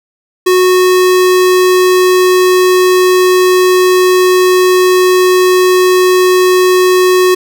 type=tone; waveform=square; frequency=367 Hz; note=F#4; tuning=14 cents flat; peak=-6 dBFS; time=0.46-7.35 s; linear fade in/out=10 ms; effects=none